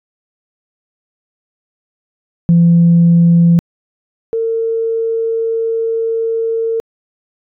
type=tone pair in turn; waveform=sine; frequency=169.9 / 453.6 Hz; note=F3 / A#4; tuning=-47 / -47 cents; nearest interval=octave + perfect fourth; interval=1700 cents; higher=second; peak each=-4 / -13 dBFS; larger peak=first; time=2.49-3.59 / 4.33-6.8 s; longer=second; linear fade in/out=0 ms; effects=tanh soft clip ceiling -2 dBFS